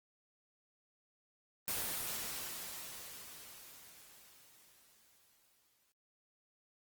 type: noise with exponential decay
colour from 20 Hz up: white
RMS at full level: -36 dBFS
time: 1.68-5.92 s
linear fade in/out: 0 ms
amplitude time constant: 920 ms
effects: noise-tail reverb RT60 0.3 s tail -26 dB re dry + Opus 24 kbps